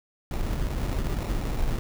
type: noise with sample-and-hold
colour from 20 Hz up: brown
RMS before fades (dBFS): -27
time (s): 0.31-1.79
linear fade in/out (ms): 2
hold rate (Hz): 1575
effects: none